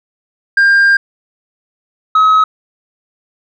sine tone pair in turn, 1600 / 1277.6 Hz, G6 / D#6, +35 / +45 cents, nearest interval major third, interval 390 cents, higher first, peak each -3 dBFS, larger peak neither, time 0.57-0.97 / 2.15-2.44 s, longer first, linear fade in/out 5 ms, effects tanh soft clip ceiling -5 dBFS

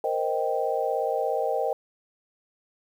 sine chord, C minor seventh, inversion third, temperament equal, 466.2 / 523.3 / 622.3 / 784 Hz, Bb4 / C5 / Eb5 / G5, 0 / 0 / 0 / 0 cents, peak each -29 dBFS, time 0.04-1.73 s, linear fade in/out 2 ms, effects 9-bit

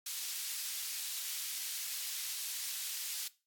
pink high-pass noise, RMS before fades -40 dBFS, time 0.06-3.28 s, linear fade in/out 5 ms, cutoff 3800 Hz, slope 12 dB/octave, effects noise-tail reverb RT60 0.3 s tail -19 dB re dry + AAC 64 kbps

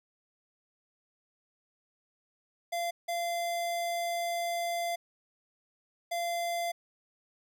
square tone bursts at uneven times, 688 Hz, F5, 26 cents flat, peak -31 dBFS, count 3, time 2.72-2.91 / 3.08-4.96 / 6.11-6.72 s, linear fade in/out 10 ms, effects none

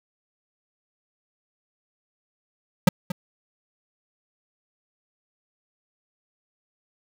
square tone with echo, 179.8 Hz, F#3, 49 cents flat, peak -11 dBFS, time 2.87-2.89 s, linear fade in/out 5 ms, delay 230 ms, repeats 1, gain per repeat -14 dB, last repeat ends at 3.12 s, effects none

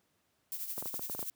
violet noise with tremolo, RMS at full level -37 dBFS, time 0.52-1.3 s, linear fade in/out 0 ms, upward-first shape sine, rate 12 Hz, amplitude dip 60%
clicks, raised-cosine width 1 ms, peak -28 dBFS, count 9, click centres 0.78 / 0.825 / 0.858 / 0.942 / 0.994 / 1.098 / 1.149 / 1.192 / 1.228 s
effects pink hiss -75 dBFS RMS until 1.35 s + high-pass 100 Hz 12 dB/octave

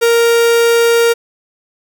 45% pulse tone, 466.2 Hz, A#4, in tune, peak -8 dBFS, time 0.01-1.14 s, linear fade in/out 20 ms, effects none

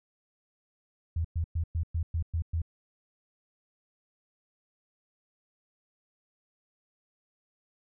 sine tone bursts, 82.41 Hz, E2, in tune, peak -26 dBFS, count 8, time 1.16-2.618 s, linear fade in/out 5 ms, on 86 ms, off 110 ms, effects none

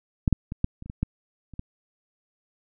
clicks, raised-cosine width 5 ms, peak -8 / -6 / -19 / -9 / -26 / -29 / -22 / -11 / -30 / -20 dBFS, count 10, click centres 0.278 / 0.327 / 0.521 / 0.644 / 0.824 / 0.86 / 0.899 / 1.03 / 1.537 / 1.594 s, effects none

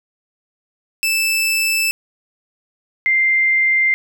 sawtooth / sine tone pair in turn, 2637 / 2093 Hz, E7 / C7, 0 / 0 cents, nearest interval major third, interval 400 cents, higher first, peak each -12 dBFS, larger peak neither, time 1.03-1.91 / 3.06-3.94 s, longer neither, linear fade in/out 0 ms, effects none

